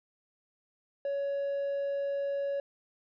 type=tone; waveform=triangle; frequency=560 Hz; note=C#5; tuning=18 cents sharp; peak=-27 dBFS; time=1.05-2.6 s; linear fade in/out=2 ms; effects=tanh soft clip ceiling -23 dBFS + resampled to 11025 Hz